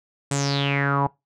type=tone with low-pass filter sweep; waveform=sawtooth; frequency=140.4 Hz; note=C#3; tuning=22 cents sharp; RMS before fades=-22 dBFS; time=0.31-1.07 s; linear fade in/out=5 ms; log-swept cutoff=8400 to 860 Hz; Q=7.5; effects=noise-tail reverb RT60 0.2 s tail -22 dB re dry